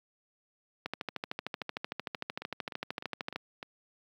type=two click trains; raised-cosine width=0.3 ms; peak=-18 / -24 dBFS; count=34 / 5; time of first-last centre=0.86-3.36 / 2.42-3.628 s; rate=13.2 / 3.31 Hz; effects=high-pass 150 Hz 12 dB/octave + 10-bit